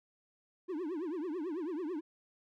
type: tone with vibrato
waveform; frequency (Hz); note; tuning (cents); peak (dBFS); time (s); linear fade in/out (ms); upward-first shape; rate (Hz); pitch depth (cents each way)
triangle; 332.5; E4; +15; -33; 0.68-2.01; 20; triangle; 9.1; 280
effects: none